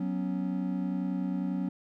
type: chord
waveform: triangle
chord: F# suspended fourth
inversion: none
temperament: equal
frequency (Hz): 185 / 246.9 / 277.2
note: F#3 / B3 / C#4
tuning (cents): 0 / 0 / 0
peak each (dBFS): -29 / -34 / -32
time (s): 0-1.69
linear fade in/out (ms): 5
effects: none